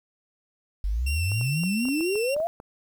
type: exponential sweep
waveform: sine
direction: up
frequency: 46.22 to 700 Hz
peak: -23 dBFS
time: 0.84-2.47 s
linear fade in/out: 0 ms
type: tone with vibrato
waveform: sawtooth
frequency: 2718 Hz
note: F7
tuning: 48 cents flat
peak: -27 dBFS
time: 1.06-2.35 s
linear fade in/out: 10 ms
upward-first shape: triangle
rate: 4.1 Hz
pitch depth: 28 cents each way
type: clicks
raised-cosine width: 1 ms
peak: -27 dBFS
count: 10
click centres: 1.318 / 1.412 / 1.636 / 1.854 / 1.886 / 2.008 / 2.156 / 2.365 / 2.402 / 2.601 s
effects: 9-bit